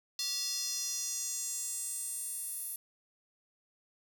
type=tone with high-pass filter sweep; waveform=square; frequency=388.6 Hz; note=G4; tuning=15 cents flat; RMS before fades=-37 dBFS; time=0.19-2.76 s; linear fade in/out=2 ms; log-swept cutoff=4600 to 11000 Hz; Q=3.7; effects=none